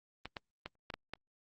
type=clicks; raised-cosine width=0.3 ms; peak=-24 dBFS; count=6; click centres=0.256 / 0.368 / 0.66 / 0.902 / 0.94 / 1.136 s; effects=Opus 24 kbps